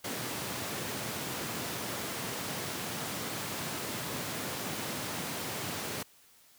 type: high-pass noise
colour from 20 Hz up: pink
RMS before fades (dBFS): -37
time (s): 0.04-6.03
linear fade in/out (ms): 5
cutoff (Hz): 110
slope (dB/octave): 24
effects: white hiss -61 dBFS RMS until 6.58 s